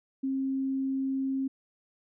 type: tone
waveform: sine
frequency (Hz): 267.8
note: C4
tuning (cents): +40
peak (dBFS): -27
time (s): 0.23-1.48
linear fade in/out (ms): 10
effects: none